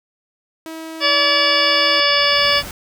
sawtooth tone, 322.2 Hz, E4, 39 cents flat, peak -25 dBFS, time 0.66-2 s, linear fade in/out 0 ms
harmonic tone, 574 Hz, D5, 40 cents flat, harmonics 1 / 2 / 3 / 4 / 5 / 6 / 8 / 9, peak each -21 / -21 / -21 / -21 / -21 / -21 / -21 / -21 dBFS, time 1-2.63 s, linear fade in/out 50 ms
pink noise with exponential growth, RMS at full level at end -30 dBFS, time 1.05-2.71 s, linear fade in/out 1 ms, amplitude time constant 360 ms
effects none

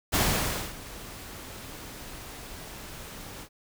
pink noise with ADSR envelope, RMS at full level -23 dBFS, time 0.12-3.49 s, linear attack 27 ms, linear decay 580 ms, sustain -19 dB, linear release 72 ms, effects none

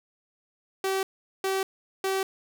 sawtooth tone bursts, 384.5 Hz, G4, 33 cents flat, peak -21 dBFS, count 3, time 0.84-2.23 s, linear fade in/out 2 ms, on 190 ms, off 410 ms, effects none

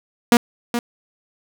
sawtooth tone with echo, 238.1 Hz, A#3, 37 cents sharp, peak -5 dBFS, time 0.32-0.37 s, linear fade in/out 2 ms, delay 420 ms, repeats 1, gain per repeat -10 dB, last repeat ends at 0.79 s, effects none

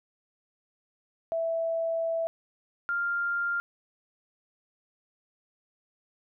sine tone pair in turn, 659.3 / 1397 Hz, E5 / F6, 0 / 0 cents, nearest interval octave + minor second, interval 1300 cents, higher second, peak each -26 dBFS, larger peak neither, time 1.32-2.27 / 2.89-3.6 s, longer first, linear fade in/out 0 ms, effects none

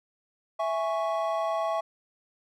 triangle chord, C# minor, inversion first, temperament equal, 659.3 / 830.6 / 1108.7 Hz, E5 / G#5 / C#6, 0 / 0 / 0 cents, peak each -26 / -31 / -30 dBFS, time 0.59-1.81 s, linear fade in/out 10 ms, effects none

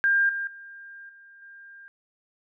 sine tone with level steps, 1600 Hz, G6, 35 cents sharp, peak -18 / -27 / -41 / -48 / -44 dBFS, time 0.04-1.88 s, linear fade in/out 0 ms, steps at 0.29 / 0.47 / 1.09 / 1.42 s, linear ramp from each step 2 ms, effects none

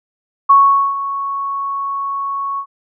sine tone with ADSR envelope, 1108 Hz, C#6, 1 cent flat, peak -4 dBFS, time 0.49-2.66 s, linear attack 13 ms, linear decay 440 ms, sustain -14 dB, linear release 74 ms, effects none

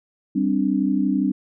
sine chord, G suspended fourth, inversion none, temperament equal, 196 / 261.6 / 293.7 Hz, G3 / C4 / D4, 0 / 0 / 0 cents, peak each -22 dBFS, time 0.35-1.32 s, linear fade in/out 10 ms, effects none

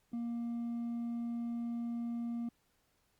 sine tone with hard clipping, 235 Hz, A#3, 14 cents sharp, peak -36 dBFS, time 0.13-2.49 s, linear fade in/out 5 ms, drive 2 dB, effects pink hiss -75 dBFS RMS until 3.19 s + Opus 48 kbps

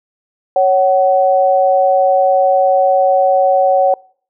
sine tone pair together, 554.4 / 751.5 Hz, C#5 / F#5, 0 / +27 cents, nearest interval perfect fourth, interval 527 cents, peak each -11 dBFS, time 0.56-3.94 s, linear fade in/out 2 ms, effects noise-tail reverb RT60 0.5 s tail -25 dB re dry

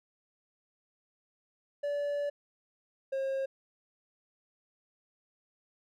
triangle tone pair in turn, 577 / 537.8 Hz, D5 / C5, -31 / +47 cents, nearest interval minor second, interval 122 cents, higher first, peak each -28 dBFS, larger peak neither, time 1.83-2.3 / 3.12-3.46 s, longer first, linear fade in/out 10 ms, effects none

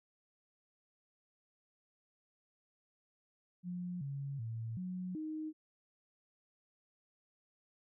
sine tone with pitch steps, 178.3 / 139.3 / 113.4 / 182.8 / 311.4 Hz, F3 / C#3 / A#2 / F#3 / D#4, +36 / +9 / -47 / -21 / +2 cents, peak -38 dBFS, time 3.63-5.53 s, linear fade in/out 50 ms, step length 380 ms, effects none

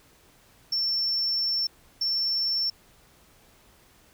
triangle tone bursts at uneven times, 5410 Hz, E8, 44 cents sharp, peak -21 dBFS, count 2, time 0.72-1.67 / 2.01-2.7 s, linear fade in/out 5 ms, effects tanh soft clip ceiling -20 dBFS + pink hiss -58 dBFS RMS until 4.13 s

